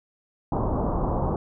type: low-pass noise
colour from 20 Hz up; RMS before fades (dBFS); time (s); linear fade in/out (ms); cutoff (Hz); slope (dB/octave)
pink; -25; 0.52-1.36; 2; 1100; 48
effects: none